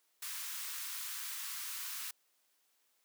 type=high-pass noise; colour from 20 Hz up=white; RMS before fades=-42 dBFS; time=0.22-2.11 s; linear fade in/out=5 ms; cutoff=1000 Hz; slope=48 dB/octave; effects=white hiss -75 dBFS RMS until 3.04 s + high-pass 300 Hz 12 dB/octave